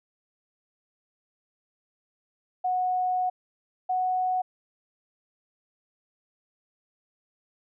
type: tone pair in turn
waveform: sine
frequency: 734 / 738.7 Hz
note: F#5 / F#5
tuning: -14 / -3 cents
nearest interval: unison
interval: 11 cents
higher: second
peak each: -23 dBFS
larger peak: neither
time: 2.64-3.3 / 3.89-4.42 s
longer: first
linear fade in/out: 10 ms
effects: none